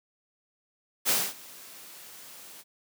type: noise with ADSR envelope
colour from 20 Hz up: white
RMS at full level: -23 dBFS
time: 1.05-2.64 s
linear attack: 42 ms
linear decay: 240 ms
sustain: -24 dB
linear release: 40 ms
effects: high-pass 150 Hz 12 dB/octave